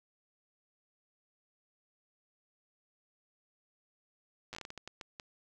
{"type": "slowing click train", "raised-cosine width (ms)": 0.2, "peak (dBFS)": -26, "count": 12, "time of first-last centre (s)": [4.53, 5.198], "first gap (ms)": 8, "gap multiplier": 1.37, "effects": []}